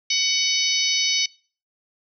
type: harmonic tone with a mistuned harmonic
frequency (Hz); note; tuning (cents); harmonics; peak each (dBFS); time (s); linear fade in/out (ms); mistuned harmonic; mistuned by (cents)
748; F#5; +19; 3 / 4 / 5 / 6 / 7 / 8; -26 / -26 / -26 / -26 / -26 / -26; 0.1-1.26; 5; 8; -15
effects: noise-tail reverb RT60 0.4 s tail -22 dB re dry